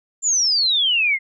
sine exponential sweep, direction down, 7330 to 2059 Hz, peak -15 dBFS, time 0.22-1.19 s, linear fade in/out 50 ms, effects none

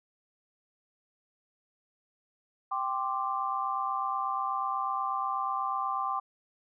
sine chord, G suspended fourth, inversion none, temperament equal, 784 / 1046.5 / 1174.7 Hz, G5 / C6 / D6, 0 / 0 / 0 cents, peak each -34 / -33 / -32 dBFS, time 2.71-6.2 s, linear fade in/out 10 ms, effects none

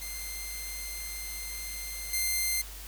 5% pulse tone with level steps, 2093 Hz, C7, in tune, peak -27 / -17 dBFS, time 0.01-2.62 s, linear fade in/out 10 ms, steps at 2.13 s, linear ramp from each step 5 ms, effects added 50 Hz sine -43 dBFS peak until 2.87 s + white hiss -46 dBFS RMS until 2.87 s

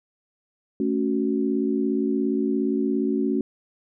sine chord, F# minor, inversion first, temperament equal, 220 / 277.2 / 370 Hz, A3 / C#4 / F#4, 0 / 0 / 0 cents, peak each -25 / -24 / -26 dBFS, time 0.8-3.41 s, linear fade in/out 2 ms, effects none

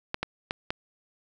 clicks, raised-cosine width 0.3 ms, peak -12 dBFS, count 4, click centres 0.144 / 0.23 / 0.509 / 0.705 s, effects none

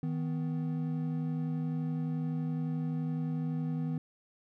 triangle tone pair together, 158.7 / 250.4 Hz, D#3 / B3, +35 / +24 cents, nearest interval minor sixth, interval 789 cents, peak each -30 / -34 dBFS, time 0.03-3.98 s, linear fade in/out 2 ms, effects none

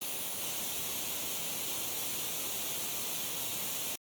white noise with comb filter, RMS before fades -36 dBFS, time 0.01-3.96 s, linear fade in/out 10 ms, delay 0.3 ms, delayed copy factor +0.55, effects high-pass 100 Hz 12 dB/octave + Opus 24 kbps

